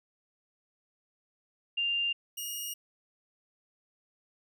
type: tone pair in turn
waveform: sine / 10% pulse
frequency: 2794 / 2861 Hz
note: F7 / F7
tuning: 0 / +41 cents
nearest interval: unison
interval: 41 cents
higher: second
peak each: -27 dBFS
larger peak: neither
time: 1.77-2.13 / 2.37-2.74 s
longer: second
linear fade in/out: 10 ms
effects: none